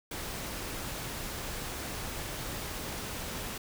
pink noise, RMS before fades -38 dBFS, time 0.11-3.58 s, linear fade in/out 5 ms, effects none

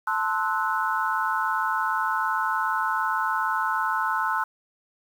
sine chord, F# half-diminished seventh, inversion first, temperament equal with one note detuned, 880 / 1046.5 / 1302.6 / 1480 Hz, A5 / C6 / E6 / F#6, 0 / 0 / -21 / 0 cents, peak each -28 dBFS, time 0.07-4.44 s, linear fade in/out 5 ms, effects 8-bit

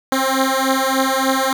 10% pulse beating tone pair, 263.8 / 267.2 Hz, C4 / C4, +14 / +36 cents, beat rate 3.4 Hz, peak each -10 dBFS, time 0.12-1.53 s, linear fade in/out 2 ms, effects none

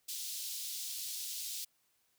pink high-pass noise, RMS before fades -41 dBFS, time 0.08-1.65 s, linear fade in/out 10 ms, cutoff 3700 Hz, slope 24 dB/octave, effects white hiss -75 dBFS RMS until 2.18 s

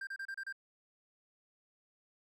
triangle tone bursts, 1584 Hz, G6, 18 cents sharp, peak -37 dBFS, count 6, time 0.01-0.526 s, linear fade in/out 5 ms, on 61 ms, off 30 ms, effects none

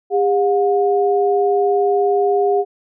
sine tone pair together, 403.2 / 720 Hz, G4 / F#5, +49 / -47 cents, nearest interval minor seventh, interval 1004 cents, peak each -14 / -18 dBFS, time 0.1-2.65 s, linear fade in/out 50 ms, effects none

